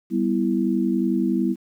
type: chord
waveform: sine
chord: E minor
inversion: first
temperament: equal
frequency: 196 / 246.9 / 329.6 Hz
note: G3 / B3 / E4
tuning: 0 / 0 / 0 cents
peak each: -23 dBFS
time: 0.1-1.56 s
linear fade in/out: 50 ms
effects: 9-bit